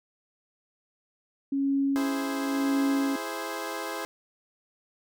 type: tone with tremolo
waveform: sine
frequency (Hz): 275.9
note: C#4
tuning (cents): -8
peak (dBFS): -22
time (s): 1.52-3.16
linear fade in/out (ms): 5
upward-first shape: sine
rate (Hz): 0.95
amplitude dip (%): 60
type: chord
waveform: 15% pulse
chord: E augmented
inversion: none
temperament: equal with one note detuned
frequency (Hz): 330.6 / 415.3 / 523.3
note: E4 / G#4 / B#4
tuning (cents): +5 / 0 / 0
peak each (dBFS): -30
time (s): 1.96-4.05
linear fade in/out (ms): 0
effects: none